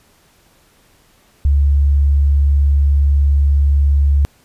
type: tone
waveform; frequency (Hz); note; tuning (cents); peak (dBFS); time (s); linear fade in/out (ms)
sine; 70.8; C#2; +37; -9; 1.45-4.25; 0
effects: pink hiss -53 dBFS RMS until 4.44 s + resampled to 32000 Hz